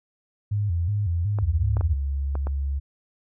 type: tone with vibrato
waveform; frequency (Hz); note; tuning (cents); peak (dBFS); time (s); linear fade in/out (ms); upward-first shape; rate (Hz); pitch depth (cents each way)
sine; 93.7; F#2; +22; -21; 0.51-1.94; 10; square; 2.7; 170
type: clicks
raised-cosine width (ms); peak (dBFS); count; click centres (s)
1; -19; 5; 1.387 / 1.769 / 1.81 / 2.354 / 2.47
type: tone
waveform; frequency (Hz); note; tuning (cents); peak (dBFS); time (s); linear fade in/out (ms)
sine; 69.4; C#2; +3; -23; 1.41-2.8; 20
effects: none